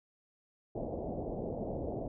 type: low-pass noise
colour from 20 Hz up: white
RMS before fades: -38 dBFS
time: 0.75-2.08 s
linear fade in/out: 5 ms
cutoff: 690 Hz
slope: 48 dB/octave
effects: none